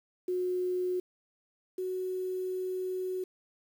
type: tone pair in turn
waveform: sine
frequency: 363.7 / 370.5 Hz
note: F#4 / F#4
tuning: -30 / +2 cents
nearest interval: unison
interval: 32 cents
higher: second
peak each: -28 / -31 dBFS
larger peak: first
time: 0.28-1 / 1.78-3.24 s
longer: second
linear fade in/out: 5 ms
effects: 9-bit